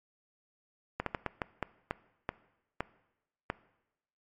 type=slowing click train; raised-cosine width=0.5 ms; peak=-16 dBFS; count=10; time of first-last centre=1-3.501 s; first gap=63 ms; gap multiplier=1.35; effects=noise-tail reverb RT60 0.9 s tail -19 dB re dry + MP3 48 kbps